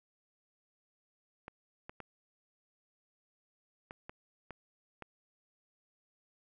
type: clicks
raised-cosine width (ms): 0.5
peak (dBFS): -29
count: 7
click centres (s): 1.481 / 1.895 / 2.003 / 3.909 / 4.095 / 4.507 / 5.023
effects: none